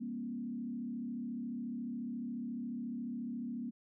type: tone with frequency modulation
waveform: sine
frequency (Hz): 238.1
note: A#3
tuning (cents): +37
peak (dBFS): -37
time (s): 0-3.71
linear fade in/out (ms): 20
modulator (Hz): 34.2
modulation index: 0.91
effects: none